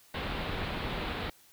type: low-pass noise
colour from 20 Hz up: pink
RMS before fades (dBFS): -35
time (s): 0.14-1.3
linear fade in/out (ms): 5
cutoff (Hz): 4100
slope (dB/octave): 48
effects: white hiss -60 dBFS RMS until 1.52 s